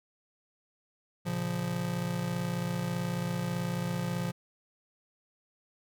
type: chord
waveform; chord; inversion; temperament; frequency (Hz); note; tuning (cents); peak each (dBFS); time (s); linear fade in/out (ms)
square; Bb minor; none; just; 116.54 / 139.85 / 174.81; Bb2 / Db3 / F3; 0 / +16 / +2; -38 / -38 / -33; 1.25-4.32; 20
effects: none